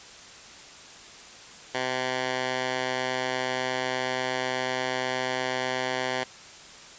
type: tone with band-pass filter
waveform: 10% pulse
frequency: 128.3 Hz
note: C3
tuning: 34 cents flat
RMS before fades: -29 dBFS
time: 1.74-6.24 s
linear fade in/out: 10 ms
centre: 2000 Hz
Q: 0.56
effects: white hiss -46 dBFS RMS until 6.98 s + resampled to 16000 Hz